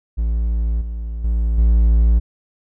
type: tone with level steps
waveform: triangle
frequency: 56.4 Hz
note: A1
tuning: 44 cents sharp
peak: -14 / -21 / -13 / -8 dBFS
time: 0.17-2.2 s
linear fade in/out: 20 ms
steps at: 0.81 / 1.24 / 1.58 s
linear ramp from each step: 5 ms
effects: none